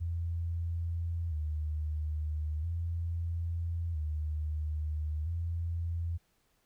sine tone with vibrato, 80.4 Hz, E2, 43 cents flat, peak -31 dBFS, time 0-6.18 s, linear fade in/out 20 ms, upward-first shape square, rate 0.38 Hz, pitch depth 82 cents each way, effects pink hiss -73 dBFS RMS until 6.65 s

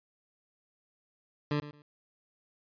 20% pulse tone with echo, 147.5 Hz, D3, 8 cents sharp, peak -23 dBFS, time 1.51-1.6 s, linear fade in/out 2 ms, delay 110 ms, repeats 2, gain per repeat -14 dB, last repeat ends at 1.82 s, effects resampled to 11025 Hz

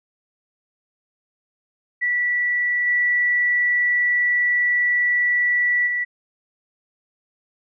sine tone with level steps, 1955 Hz, B6, 18 cents flat, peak -18 / -16 / -20 dBFS, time 2.01-6.05 s, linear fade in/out 20 ms, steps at 2.86 / 5.86 s, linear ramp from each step 20 ms, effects none

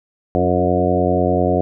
harmonic tone with a mistuned harmonic, 90.1 Hz, F#2, 45 cents flat, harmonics 1 / 2 / 3 / 4 / 5 / 6 / 7 / 8, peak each -22 / -22 / -22 / -22 / -22 / -22 / -22 / -22 dBFS, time 0.35-1.61 s, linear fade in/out 0 ms, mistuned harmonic 4, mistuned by -27 cents, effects none

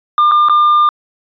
triangle tone with dropouts, 1200 Hz, D6, 37 cents sharp, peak -5 dBFS, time 0.18-0.89 s, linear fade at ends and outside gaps 1 ms, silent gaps 0.313-0.318 / 0.486-0.496 s, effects resampled to 11025 Hz

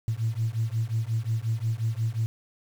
sine beating tone pair, 110 / 115.6 Hz, A2 / A#2, 0 / -14 cents, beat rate 5.6 Hz, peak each -27 dBFS, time 0.08-2.26 s, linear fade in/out 0 ms, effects tanh soft clip ceiling -18 dBFS + 8-bit

